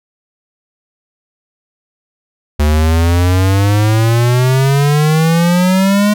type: exponential sweep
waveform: square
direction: up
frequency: 73.5 to 210.7 Hz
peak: -9 dBFS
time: 2.59-6.14 s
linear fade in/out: 10 ms
effects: none